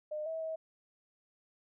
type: tone with pitch steps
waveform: sine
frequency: 608 / 646 / 641 Hz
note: D#5 / E5 / E5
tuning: -40 / -35 / -49 cents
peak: -35 dBFS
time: 0.11-0.56 s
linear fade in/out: 10 ms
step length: 150 ms
effects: none